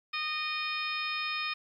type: harmonic tone with a mistuned harmonic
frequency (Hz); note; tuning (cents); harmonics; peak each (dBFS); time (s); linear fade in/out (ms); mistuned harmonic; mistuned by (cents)
615; D#5; -20; 2 / 3 / 4 / 5 / 6 / 7 / 8; -37 / -41 / -34 / -45 / -40 / -46 / -41; 0.13-1.54; 10; 8; +66
effects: 11-bit